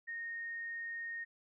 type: tone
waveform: sine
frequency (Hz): 1852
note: A#6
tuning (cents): -12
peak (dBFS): -39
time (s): 0.07-1.25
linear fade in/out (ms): 20
effects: none